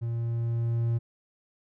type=tone with level ramp; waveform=triangle; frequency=116.54 Hz; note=A#2; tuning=in tune; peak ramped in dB=-26 to -21 dBFS; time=0.01-0.99 s; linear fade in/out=20 ms; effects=none